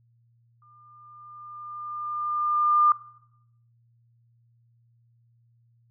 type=tone with exponential growth; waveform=sine; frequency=1202 Hz; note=D6; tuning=40 cents sharp; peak=-15 dBFS; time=0.62-2.92 s; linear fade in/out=2 ms; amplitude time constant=500 ms; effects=noise-tail reverb RT60 0.8 s tail -18 dB re dry + added 117 Hz sine -60 dBFS peak until 5.9 s